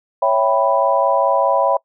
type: chord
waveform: sine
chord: C# half-diminished seventh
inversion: none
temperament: equal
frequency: 554.4 / 659.3 / 784 / 987.8 Hz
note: C#5 / E5 / G5 / B5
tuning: 0 / 0 / 0 / 0 cents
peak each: -17 / -18 / -20 / -18 dBFS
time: 0.22-1.77 s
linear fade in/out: 5 ms
effects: noise-tail reverb RT60 0.1 s tail -24 dB re dry